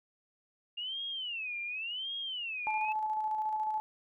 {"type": "tone with vibrato", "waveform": "sine", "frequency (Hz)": 2794, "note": "F7", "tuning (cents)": 0, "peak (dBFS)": -35, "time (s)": [0.77, 2.93], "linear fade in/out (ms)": 10, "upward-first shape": "sine", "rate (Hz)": 0.9, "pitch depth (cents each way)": 270}
{"type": "tone with tremolo", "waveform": "sine", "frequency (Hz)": 863, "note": "A5", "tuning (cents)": -34, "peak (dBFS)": -29, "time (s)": [2.67, 3.8], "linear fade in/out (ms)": 0, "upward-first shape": "square", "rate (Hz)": 14, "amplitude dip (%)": 30}
{"effects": []}